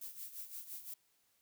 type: noise with tremolo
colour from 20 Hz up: violet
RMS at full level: -45 dBFS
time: 0.01-0.94 s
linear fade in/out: 5 ms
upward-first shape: sine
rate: 5.8 Hz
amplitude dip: 70%
effects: white hiss -75 dBFS RMS until 1.41 s